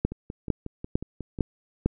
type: two click trains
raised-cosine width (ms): 3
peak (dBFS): -21 / -9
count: 8 / 5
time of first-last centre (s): 0.12-1.388 / 0.05-1.86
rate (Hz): 5.52 / 2.21
effects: none